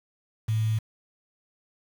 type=tone with quantisation; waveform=sine; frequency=110 Hz; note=A2; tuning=in tune; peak=-22 dBFS; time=0.48-0.79 s; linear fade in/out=10 ms; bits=7; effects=none